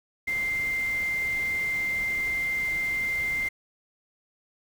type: tone in noise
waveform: sine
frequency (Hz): 2093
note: C7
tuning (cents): 0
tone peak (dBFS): -25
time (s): 0.27-3.49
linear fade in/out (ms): 10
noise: pink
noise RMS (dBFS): -42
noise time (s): 0.27-3.49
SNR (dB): +14
effects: none